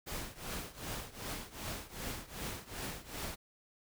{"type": "noise with tremolo", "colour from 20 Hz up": "pink", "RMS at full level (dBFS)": -39, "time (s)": [0.06, 3.36], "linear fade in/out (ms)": 20, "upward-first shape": "triangle", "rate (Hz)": 2.6, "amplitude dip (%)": 90, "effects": []}